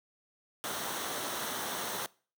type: noise with comb filter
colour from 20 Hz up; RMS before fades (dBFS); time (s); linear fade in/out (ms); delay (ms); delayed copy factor
pink; -36; 0.64-2.06; 0; 0.41; -0.5
effects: noise-tail reverb RT60 0.4 s tail -23 dB re dry + high-pass 200 Hz 12 dB/octave